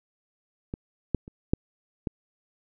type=clicks; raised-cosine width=3 ms; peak=-19 / -10 / -29 / -8 / -15 dBFS; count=5; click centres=0.739 / 1.147 / 1.279 / 1.535 / 2.072 s; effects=none